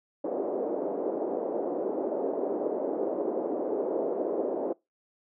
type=band-pass noise; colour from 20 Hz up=pink; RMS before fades=-30 dBFS; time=0.24-4.73 s; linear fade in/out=5 ms; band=320 to 590 Hz; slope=24 dB/octave; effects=noise-tail reverb RT60 0.2 s tail -23 dB re dry + high-pass 200 Hz 12 dB/octave